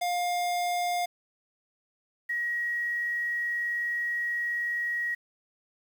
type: tone pair in turn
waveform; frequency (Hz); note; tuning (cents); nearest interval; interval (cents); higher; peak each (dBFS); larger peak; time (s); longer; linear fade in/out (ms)
square / sine; 707 / 1900.6; F5 / A#6; +21 / +33; octave + perfect fourth; 1712; second; -27; neither; 0.01-1.06 / 2.29-5.15; second; 10
effects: 9-bit